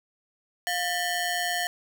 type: ring-modulated tone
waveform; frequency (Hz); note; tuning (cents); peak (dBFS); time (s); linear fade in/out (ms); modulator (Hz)
sawtooth; 1244.5; D#6; 0; -19; 0.67-1.67; 0; 538
effects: none